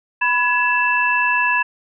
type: tone cluster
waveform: sine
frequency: 989 / 1688 / 2656 Hz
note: B5 / G#6 / E7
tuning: +2 / +28 / +12 cents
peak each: -19 dBFS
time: 0.21-1.63 s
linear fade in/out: 10 ms
effects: none